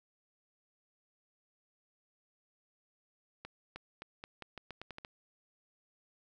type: accelerating click train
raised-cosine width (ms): 0.3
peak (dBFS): -28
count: 11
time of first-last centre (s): 3.45-5.049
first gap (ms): 310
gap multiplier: 0.84
effects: none